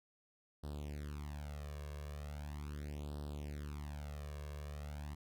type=tone with flanger; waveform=sawtooth; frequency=73.42 Hz; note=D2; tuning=in tune; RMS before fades=-45 dBFS; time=0.63-5.15 s; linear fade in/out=10 ms; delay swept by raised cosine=0.22 to 1.82 ms; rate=0.39 Hz; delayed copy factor=+1; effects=none